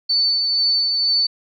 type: tone with tremolo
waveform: sine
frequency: 4506 Hz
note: C#8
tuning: 28 cents sharp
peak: -14 dBFS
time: 0.09-1.27 s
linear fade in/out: 10 ms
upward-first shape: sine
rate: 2.1 Hz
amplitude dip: 30%
effects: none